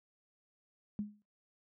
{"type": "tone with exponential decay", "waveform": "sine", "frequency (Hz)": 208.2, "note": "G#3", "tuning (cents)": 5, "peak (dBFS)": -31, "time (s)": [0.99, 1.22], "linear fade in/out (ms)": 0, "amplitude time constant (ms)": 48, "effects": ["noise-tail reverb RT60 0.2 s tail -20 dB re dry", "high-pass 60 Hz 12 dB/octave"]}